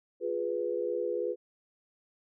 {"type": "chord", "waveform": "sine", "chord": "F diminished", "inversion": "none", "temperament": "equal with one note detuned", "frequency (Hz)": [352.7, 415.3, 493.9], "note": ["F4", "Ab4", "Cb5"], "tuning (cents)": [17, 0, 0], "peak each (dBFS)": [-35, -34, -32], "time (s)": [0.2, 1.36], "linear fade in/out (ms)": 50, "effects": []}